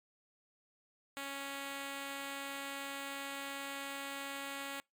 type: tone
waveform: 5% pulse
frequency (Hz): 277.2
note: C#4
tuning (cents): 0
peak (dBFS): -29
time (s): 1.17-4.8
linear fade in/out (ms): 0
effects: noise-tail reverb RT60 0.2 s tail -26 dB re dry + MP3 96 kbps